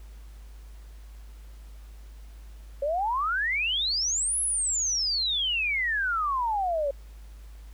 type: exponential two-way sweep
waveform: sine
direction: up then down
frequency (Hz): 544 to 11040 to 544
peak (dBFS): -24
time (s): 2.82-6.91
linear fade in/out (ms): 5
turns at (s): 4.4
effects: added 52 Hz sine -42 dBFS peak until 7.73 s + pink hiss -59 dBFS RMS until 7.73 s

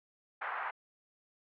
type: band-pass noise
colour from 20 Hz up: pink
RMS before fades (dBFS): -38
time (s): 0.41-0.71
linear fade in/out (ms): 10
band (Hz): 810 to 1900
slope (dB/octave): 24
effects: low-pass 3000 Hz 12 dB/octave

